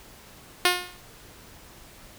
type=tone with exponential decay; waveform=5% pulse; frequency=358.1 Hz; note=F4; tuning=43 cents sharp; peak=-4 dBFS; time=0.65-1 s; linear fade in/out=2 ms; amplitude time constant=75 ms; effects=pink hiss -49 dBFS RMS until 2.18 s